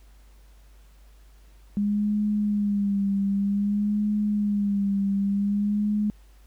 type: tone with vibrato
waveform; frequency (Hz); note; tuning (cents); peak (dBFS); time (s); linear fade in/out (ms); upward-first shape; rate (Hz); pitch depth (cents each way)
sine; 203.6; G#3; -34; -21; 1.77-6.1; 0; sine; 0.53; 49
effects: added 50 Hz sine -49 dBFS peak until 6.46 s + pink hiss -62 dBFS RMS until 6.46 s